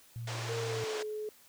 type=tone; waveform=sine; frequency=116.54 Hz; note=A#2; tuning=in tune; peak=-37 dBFS; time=0.16-0.84 s; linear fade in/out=0 ms
type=band-pass noise; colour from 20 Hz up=pink; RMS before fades=-41 dBFS; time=0.27-1.03 s; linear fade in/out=5 ms; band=370 to 7300 Hz; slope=24 dB/octave
type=tone with pitch glide; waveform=sine; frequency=460.1 to 426.8 Hz; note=A#4 to G#4; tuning=-23 to +47 cents; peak=-35 dBFS; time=0.49-1.29 s; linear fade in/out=2 ms; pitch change=-130 cents; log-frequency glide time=0.6-0.99 s
effects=white hiss -60 dBFS RMS until 1.48 s